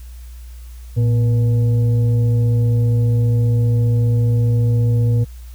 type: tone with frequency modulation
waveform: sine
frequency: 114.9 Hz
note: A#2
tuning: 25 cents flat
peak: -12 dBFS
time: 0.96-5.25 s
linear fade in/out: 20 ms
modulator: 365 Hz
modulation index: 0.31
effects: added 60 Hz sine -32 dBFS peak until 5.54 s + white hiss -50 dBFS RMS until 5.54 s